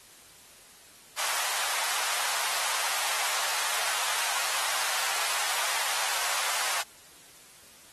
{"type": "high-pass noise", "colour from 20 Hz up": "pink", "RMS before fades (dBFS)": -30, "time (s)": [1.17, 6.83], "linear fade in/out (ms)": 20, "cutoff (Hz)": 760, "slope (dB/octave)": 24, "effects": ["white hiss -53 dBFS RMS until 7.92 s", "AAC 32 kbps"]}